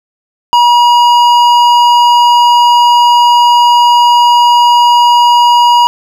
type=tone with hard clipping; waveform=sine; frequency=960 Hz; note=B5; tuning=49 cents flat; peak=-5 dBFS; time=0.53-5.87 s; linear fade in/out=0 ms; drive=10 dB; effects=none